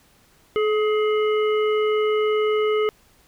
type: harmonic tone with a mistuned harmonic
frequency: 420.9 Hz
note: G#4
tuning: 23 cents sharp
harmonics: 1 / 3 / 5 / 7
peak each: -18 / -28 / -32 / -35 dBFS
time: 0.56-2.89 s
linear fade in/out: 0 ms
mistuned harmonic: 1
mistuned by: +30 cents
effects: pink hiss -57 dBFS RMS until 3.27 s